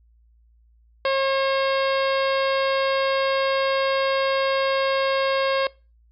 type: harmonic tone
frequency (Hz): 540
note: C#5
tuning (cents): -45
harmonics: 1 / 2 / 3 / 4 / 5 / 6 / 7 / 8 / 9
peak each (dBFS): -20 / -26 / -30 / -32 / -34 / -36 / -37 / -38 / -39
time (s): 1.05-5.67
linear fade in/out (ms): 2
effects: noise-tail reverb RT60 0.3 s tail -23 dB re dry + added 57 Hz sine -54 dBFS peak until 6.11 s